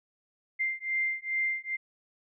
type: beating tone pair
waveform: sine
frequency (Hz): 2093 / 2095.4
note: C7 / C7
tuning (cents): 0 / +2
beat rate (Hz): 2.4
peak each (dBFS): -31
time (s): 0.59-1.77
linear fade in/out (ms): 20
effects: none